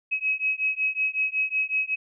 sine beating tone pair, 2551 / 2556.4 Hz, D#7 / D#7, +43 / +46 cents, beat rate 5.4 Hz, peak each -26 dBFS, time 0.11-1.96 s, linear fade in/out 20 ms, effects none

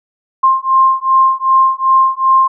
sine beating tone pair, 1056 / 1058.6 Hz, C6 / C6, +16 / +20 cents, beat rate 2.6 Hz, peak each -11 dBFS, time 0.43-2.48 s, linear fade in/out 10 ms, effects none

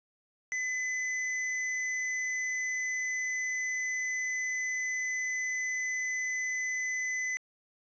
square tone, 2016 Hz, B6, 35 cents sharp, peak -31 dBFS, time 0.52-7.37 s, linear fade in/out 0 ms, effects resampled to 16000 Hz + 10-bit

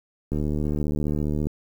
click train, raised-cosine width 3 ms, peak -14 dBFS, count 87, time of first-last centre 0.32-1.47 s, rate 74.8 Hz, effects 8-bit

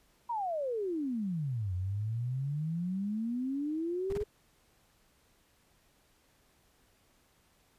sine exponential two-way sweep, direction down then up, 981 to 88.6 to 425.2 Hz, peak -31 dBFS, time 0.29-4.24 s, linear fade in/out 10 ms, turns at 1.74 s
brown noise bursts, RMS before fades -38 dBFS, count 3, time 4.1-4.226 s, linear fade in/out 0 ms, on 24 ms, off 27 ms
effects pink hiss -68 dBFS RMS until 7.78 s + resampled to 32000 Hz

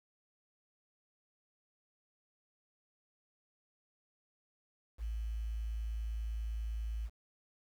sine tone with quantisation, 55 Hz, A1, in tune, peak -35 dBFS, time 4.98-7.1 s, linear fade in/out 50 ms, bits 10, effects none

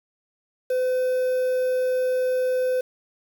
triangle tone with quantisation, 509 Hz, C5, 48 cents flat, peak -18 dBFS, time 0.7-2.81 s, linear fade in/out 5 ms, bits 7, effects none

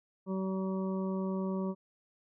harmonic tone, 190 Hz, F#3, 46 cents sharp, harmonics 1 / 2 / 3 / 5 / 6, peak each -32 / -38 / -42 / -46 / -48 dBFS, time 0.26-1.75 s, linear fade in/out 50 ms, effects none

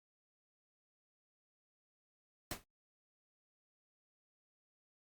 pink noise with exponential decay, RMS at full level -36 dBFS, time 2.51-2.64 s, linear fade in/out 2 ms, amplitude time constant 28 ms, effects noise-tail reverb RT60 0.1 s tail -23 dB re dry + Opus 48 kbps

